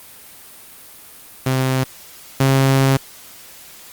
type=tone pair in turn; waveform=sawtooth; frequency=130.81 / 134.72 Hz; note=C3 / C#3; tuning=0 / -49 cents; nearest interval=minor second; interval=51 cents; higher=second; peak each=-11 / -8 dBFS; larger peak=second; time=1.46-1.84 / 2.4-2.97 s; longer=second; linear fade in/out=5 ms; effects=white hiss -41 dBFS RMS until 3.92 s + Opus 32 kbps